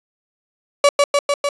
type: tone with echo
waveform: 35% pulse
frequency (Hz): 570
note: C#5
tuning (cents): +48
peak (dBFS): -7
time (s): 0.84-0.89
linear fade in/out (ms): 2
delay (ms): 150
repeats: 4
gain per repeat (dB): -2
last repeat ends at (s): 1.49
effects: resampled to 22050 Hz + 7-bit